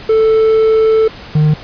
triangle tone pair in turn, 441.1 / 152.48 Hz, A4 / D#3, +4 / -35 cents, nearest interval octave + tritone, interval 1839 cents, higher first, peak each -5 dBFS, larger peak neither, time 0.09-1.08 / 1.35-1.54 s, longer first, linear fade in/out 5 ms, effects pink hiss -32 dBFS RMS until 1.63 s + resampled to 11025 Hz

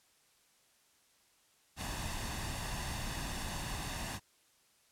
pink noise with comb filter, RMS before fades -39 dBFS, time 1.76-4.2 s, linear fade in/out 50 ms, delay 1.1 ms, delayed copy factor +0.55, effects white hiss -69 dBFS RMS until 4.91 s + low-pass 11000 Hz 12 dB/octave

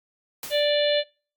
white noise with exponential decay, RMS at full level -32 dBFS, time 0.43-0.78 s, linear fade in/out 2 ms, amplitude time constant 76 ms
harmonic tone, 587.3 Hz, D5, in tune, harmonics 1 / 3 / 4 / 5 / 6 / 7, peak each -20 / -32 / -36 / -30 / -28 / -32 dBFS, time 0.5-1.04 s, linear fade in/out 50 ms
effects noise-tail reverb RT60 0.4 s tail -25 dB re dry + Opus 48 kbps

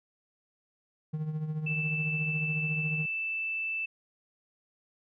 triangle tone with tremolo, 154.8 Hz, D#3, 9 cents flat, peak -26 dBFS, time 1.13-3.06 s, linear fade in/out 10 ms, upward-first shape triangle, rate 14 Hz, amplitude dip 65%
sine tone, 2644 Hz, E7, 5 cents sharp, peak -30 dBFS, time 1.66-3.86 s, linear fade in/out 10 ms
effects none

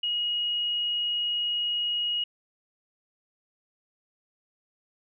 sine tone, 2890 Hz, F#7, 41 cents flat, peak -25 dBFS, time 0.03-2.24 s, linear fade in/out 5 ms, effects none

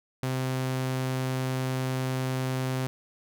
sawtooth tone, 130 Hz, C3, 11 cents flat, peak -23 dBFS, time 0.23-2.87 s, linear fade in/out 0 ms, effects none

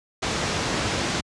pink low-pass noise, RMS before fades -25 dBFS, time 0.22-1.21 s, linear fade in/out 10 ms, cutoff 7100 Hz, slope 24 dB/octave, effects high-pass 80 Hz 12 dB/octave + resampled to 24000 Hz

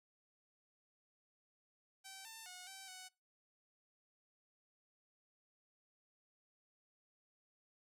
5% pulse tone with pitch steps, 772 / 895 / 728 / 772 / 743 Hz, G5 / A5 / F#5 / G5 / F#5, -27 / +29 / -28 / -27 / +7 cents, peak -39 dBFS, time 2.04-3.09 s, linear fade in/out 20 ms, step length 210 ms, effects noise-tail reverb RT60 0.3 s tail -24 dB re dry

